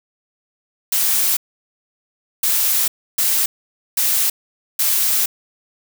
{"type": "noise bursts at uneven times", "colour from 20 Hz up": "blue", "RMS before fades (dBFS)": -17, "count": 5, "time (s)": [[0.92, 1.37], [2.43, 2.88], [3.18, 3.46], [3.97, 4.3], [4.79, 5.26]], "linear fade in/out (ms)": 5, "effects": []}